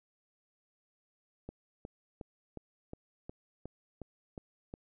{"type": "click train", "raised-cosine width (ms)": 2, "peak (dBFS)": -29, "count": 10, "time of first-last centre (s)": [1.49, 4.739], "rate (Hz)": 2.77, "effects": []}